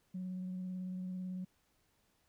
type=tone with vibrato; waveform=sine; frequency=183.9 Hz; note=F#3; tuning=10 cents flat; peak=-37 dBFS; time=0.14-1.45 s; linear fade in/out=10 ms; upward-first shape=triangle; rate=18 Hz; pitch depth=19 cents each way; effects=tanh soft clip ceiling -35 dBFS + pink hiss -75 dBFS RMS until 2.28 s